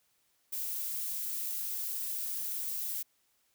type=noise; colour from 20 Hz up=violet; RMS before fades=-36 dBFS; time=0.52-3.03 s; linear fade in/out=10 ms; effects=white hiss -73 dBFS RMS until 3.54 s